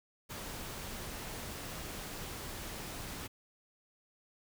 pink noise, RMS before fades -43 dBFS, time 0.29-3.28 s, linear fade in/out 20 ms, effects none

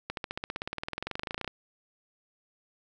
accelerating click train, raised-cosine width 0.3 ms, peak -17 dBFS, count 29, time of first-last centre 0.1-1.477 s, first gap 72 ms, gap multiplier 0.97, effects none

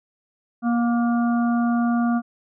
harmonic tone with a mistuned harmonic, 236.8 Hz, A#3, 27 cents sharp, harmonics 1 / 3 / 5 / 6, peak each -18 / -28 / -32 / -34 dBFS, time 0.62-2.22 s, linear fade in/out 50 ms, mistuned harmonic 5, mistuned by -21 cents, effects none

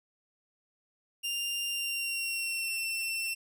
sawtooth tone with pitch glide, 2794 to 2696 Hz, F7 to E7, 0 to +38 cents, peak -28 dBFS, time 1.23-3.35 s, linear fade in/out 20 ms, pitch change -62 cents, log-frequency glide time 1.68-2.78 s, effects none

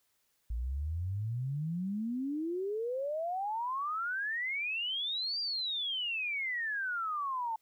sine exponential two-way sweep, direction up then down, 55 to 4801 to 878 Hz, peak -32 dBFS, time 0.5-7.56 s, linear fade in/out 5 ms, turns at 5.4 s, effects white hiss -75 dBFS RMS until 7.61 s

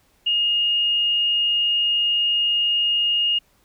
sine tone, 2849 Hz, F7, 34 cents sharp, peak -17 dBFS, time 0.26-3.39 s, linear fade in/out 10 ms, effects pink hiss -61 dBFS RMS until 3.64 s

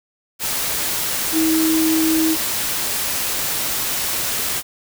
sine tone in noise, 319.8 Hz, D#4, 48 cents sharp, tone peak -15 dBFS, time 1.32-2.37 s, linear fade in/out 50 ms, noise white, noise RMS -22 dBFS, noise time 0.39-4.63 s, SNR +4 dB, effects none

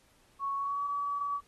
sine tone with pitch glide, 1108.7 to 1141.8 Hz, C#6 to D6, 0 to -49 cents, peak -30 dBFS, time 0.39-1.41 s, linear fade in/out 50 ms, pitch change +51 cents, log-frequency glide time 0.56-0.85 s, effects pink hiss -66 dBFS RMS until 1.47 s + AAC 32 kbps

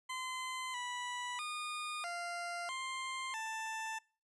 20% pulse tone with pitch steps, 1029 / 982 / 1222 / 695 / 1052 / 885 Hz, C6 / B5 / D#6 / F5 / C6 / A5, -29 / -10 / -32 / -9 / +9 / +10 cents, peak -34 dBFS, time 0.09-3.99 s, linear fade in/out 10 ms, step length 650 ms, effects noise-tail reverb RT60 0.4 s tail -24 dB re dry + resampled to 24000 Hz

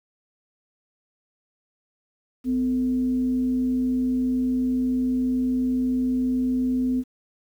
sine tone with frequency modulation, 254 Hz, B3, 49 cents sharp, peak -20 dBFS, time 2.44-7.04 s, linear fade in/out 50 ms, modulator 191 Hz, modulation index 0.22, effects 9-bit

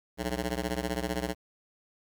10% pulse ring-modulated tone, 122.4 Hz, B2, 15 cents flat, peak -19 dBFS, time 0.17-1.35 s, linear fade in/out 50 ms, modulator 53.5 Hz, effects 10-bit

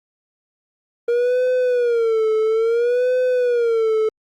triangle tone with vibrato, 470 Hz, A#4, 14 cents sharp, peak -13 dBFS, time 1.08-4.09 s, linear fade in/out 5 ms, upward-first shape sine, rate 0.59 Hz, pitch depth 130 cents each way, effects Opus 32 kbps

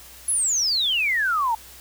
sine exponential sweep, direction down, 11120 to 870 Hz, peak -19 dBFS, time 0.28-1.55 s, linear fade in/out 5 ms, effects added 62 Hz sine -51 dBFS peak until 1.8 s + white hiss -45 dBFS RMS until 1.8 s

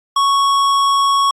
sine tone with hard clipping, 1108.7 Hz, C#6, in tune, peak -13 dBFS, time 0.16-1.31 s, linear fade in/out 5 ms, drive 13 dB, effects AAC 64 kbps

